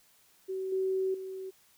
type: tone with level steps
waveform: sine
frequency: 379.4 Hz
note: F#4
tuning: 43 cents sharp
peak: -32 / -27 / -37 dBFS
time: 0.48-1.51 s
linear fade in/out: 20 ms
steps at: 0.72 / 1.14 s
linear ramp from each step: 5 ms
effects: white hiss -64 dBFS RMS until 1.77 s